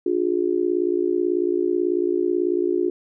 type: tone with amplitude modulation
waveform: sine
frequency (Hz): 356.4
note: F4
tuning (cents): +35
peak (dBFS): -14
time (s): 0.06-2.9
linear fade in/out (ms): 5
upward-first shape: sine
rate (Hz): 58.2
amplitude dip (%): 100
effects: none